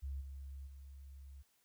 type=tone with level steps; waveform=sine; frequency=68.4 Hz; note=C#2; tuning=23 cents flat; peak=-39 / -45 / -50 dBFS; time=0.02-1.43 s; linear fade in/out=20 ms; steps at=0.2 / 0.66 s; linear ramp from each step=20 ms; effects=white hiss -75 dBFS RMS until 1.64 s

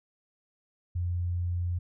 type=tone; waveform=sine; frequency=87.9 Hz; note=F2; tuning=12 cents sharp; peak=-27 dBFS; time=0.95-1.79 s; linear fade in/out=10 ms; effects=none

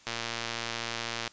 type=click train; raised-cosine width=0.2 ms; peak=-15 dBFS; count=141; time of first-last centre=0.07-1.277 s; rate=116 Hz; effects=white hiss -56 dBFS RMS until 1.32 s + resampled to 16000 Hz

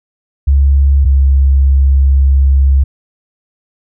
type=tone pair in turn; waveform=sine; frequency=69.3 / 68.03 Hz; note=C#2 / C#2; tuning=0 / -32 cents; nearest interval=unison; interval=32 cents; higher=first; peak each=-5 dBFS; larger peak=neither; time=0.47-1.05 / 1.05-2.84 s; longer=second; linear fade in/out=10 ms; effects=none

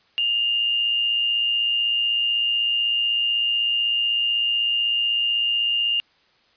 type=tone pair together; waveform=sine; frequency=2806 / 2922 Hz; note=F7 / F#7; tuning=+8 / -22 cents; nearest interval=minor second; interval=70 cents; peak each=-19 / -30 dBFS; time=0.18-6 s; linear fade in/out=0 ms; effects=white hiss -60 dBFS RMS until 6.56 s + resampled to 11025 Hz

